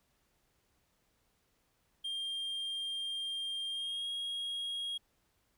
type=tone with pitch glide; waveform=triangle; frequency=3199 to 3279 Hz; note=G7 to G#7; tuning=+34 to -23 cents; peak=-34 dBFS; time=2.04-4.98 s; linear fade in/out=10 ms; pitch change=+43 cents; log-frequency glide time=3.7-4.08 s; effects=pink hiss -75 dBFS RMS until 5.57 s